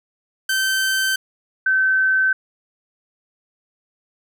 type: tone pair in turn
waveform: sawtooth / sine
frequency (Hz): 1547 / 1536.3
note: G6 / G6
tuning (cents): -23 / -35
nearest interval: unison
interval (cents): 12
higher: first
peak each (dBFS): -14 / -14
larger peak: neither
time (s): 0.49-1.16 / 1.66-2.33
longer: neither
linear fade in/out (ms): 5
effects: none